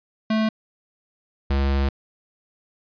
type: tone pair in turn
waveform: square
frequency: 218.7 / 68.76 Hz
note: A3 / C#2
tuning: -10 / -13 cents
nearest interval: octave + minor sixth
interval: 2003 cents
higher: first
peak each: -19 dBFS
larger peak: neither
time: 0.3-0.49 / 1.5-1.89 s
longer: second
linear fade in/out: 5 ms
effects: resampled to 11025 Hz

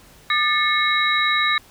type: tone cluster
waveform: sine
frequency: 1208 / 1765 / 2171 / 3848 Hz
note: D6 / A6 / C#7 / B7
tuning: +48 / +5 / -37 / -46 cents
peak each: -22 dBFS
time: 0.3-1.58 s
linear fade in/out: 2 ms
effects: pink hiss -49 dBFS RMS until 1.7 s

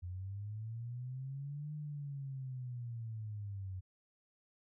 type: linear two-way sweep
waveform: sine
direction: up then down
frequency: 87.31 to 151.5 to 91.7 Hz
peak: -40 dBFS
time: 0.02-3.81 s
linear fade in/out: 20 ms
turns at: 1.74 s
effects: none

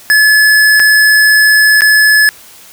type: tone with dropouts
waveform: square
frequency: 1715 Hz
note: A6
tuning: 45 cents flat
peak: -5 dBFS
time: 0.1-2.29 s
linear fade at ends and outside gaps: 0 ms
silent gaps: 0.796-0.8 / 1.808-1.819 s
effects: white hiss -37 dBFS RMS until 2.72 s

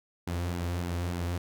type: tone with flanger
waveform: sawtooth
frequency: 87.31 Hz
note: F2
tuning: in tune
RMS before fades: -32 dBFS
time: 0.27-1.38 s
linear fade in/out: 5 ms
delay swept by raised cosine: 1.6 to 6.8 ms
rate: 3.4 Hz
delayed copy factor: -0.5
effects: none

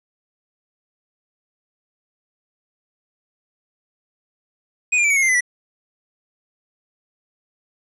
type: tone with pitch steps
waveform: square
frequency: 2489 / 2404 / 2322 / 2243 / 2167 / 2093 / 2022 / 1952.8 Hz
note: D#7 / D7 / D7 / C#7 / C#7 / C7 / B6 / B6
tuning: 0 / +40 / -20 / +20 / -40 / 0 / +40 / -20 cents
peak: -15 dBFS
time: 4.92-5.408 s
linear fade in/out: 10 ms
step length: 61 ms
effects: resampled to 24000 Hz + 8-bit

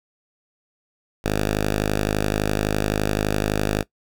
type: tone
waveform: 5% pulse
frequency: 51.8 Hz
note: G#1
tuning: 4 cents flat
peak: -9 dBFS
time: 1.24-3.83 s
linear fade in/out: 10 ms
effects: noise-tail reverb RT60 0.1 s tail -19 dB re dry

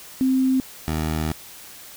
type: tone pair in turn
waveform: sine / 15% pulse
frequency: 261.6 / 78.32 Hz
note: C4 / D#2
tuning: 0 / +12 cents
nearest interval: octave + major sixth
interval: 2088 cents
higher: first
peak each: -16 dBFS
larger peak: neither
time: 0.21-0.6 / 0.88-1.32 s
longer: second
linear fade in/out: 0 ms
effects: white hiss -42 dBFS RMS until 1.96 s

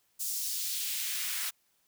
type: noise with high-pass filter sweep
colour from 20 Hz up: white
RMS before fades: -34 dBFS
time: 0.19-1.51 s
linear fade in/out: 20 ms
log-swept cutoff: 6800 to 1400 Hz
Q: 1.2
effects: white hiss -72 dBFS RMS until 1.87 s

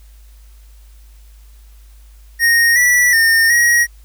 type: tone with pitch steps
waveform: square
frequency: 1860 / 1954 / 1822 / 1896 Hz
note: A#6 / B6 / A#6 / A#6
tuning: -4 / -19 / -40 / +29 cents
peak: -10 dBFS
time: 2.39-3.87 s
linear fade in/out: 50 ms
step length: 370 ms
effects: added 52 Hz sine -39 dBFS peak until 4.04 s + white hiss -54 dBFS RMS until 4.04 s

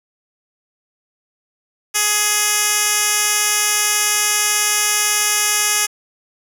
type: tone with band-pass filter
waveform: 10% pulse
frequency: 418.3 Hz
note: G#4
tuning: 12 cents sharp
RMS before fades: -17 dBFS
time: 1.94-5.87 s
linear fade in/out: 20 ms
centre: 8600 Hz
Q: 0.88
effects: 7-bit

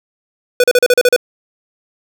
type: tone bursts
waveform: square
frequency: 493.9 Hz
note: B4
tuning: in tune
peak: -7 dBFS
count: 8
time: 0.6-1.163 s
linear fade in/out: 2 ms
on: 38 ms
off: 37 ms
effects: none

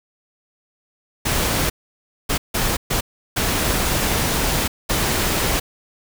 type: noise bursts at uneven times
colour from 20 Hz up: pink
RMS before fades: -20 dBFS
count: 6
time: 1.25-1.7 / 2.29-2.38 / 2.54-2.77 / 2.9-3.01 / 3.36-4.68 / 4.89-5.6 s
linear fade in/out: 10 ms
effects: none

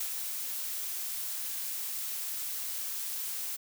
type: noise with ADSR envelope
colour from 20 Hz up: blue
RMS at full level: -33 dBFS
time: 0-3.57 s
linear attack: 6 ms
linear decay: 73 ms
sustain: -3 dB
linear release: 20 ms
effects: none

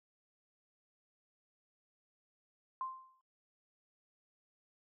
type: tone with exponential decay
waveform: sine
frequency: 1046 Hz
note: C6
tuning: 1 cent flat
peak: -34 dBFS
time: 2.81-3.21 s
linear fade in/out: 1 ms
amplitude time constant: 86 ms
effects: noise-tail reverb RT60 0.3 s tail -23 dB re dry

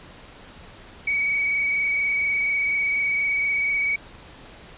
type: tone with frequency modulation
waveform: sine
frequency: 2258 Hz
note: C#7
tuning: 31 cents sharp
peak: -20 dBFS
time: 1.07-3.96 s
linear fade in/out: 5 ms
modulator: 24.2 Hz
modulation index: 1.6
effects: pink hiss -45 dBFS RMS until 4.77 s + resampled to 8000 Hz

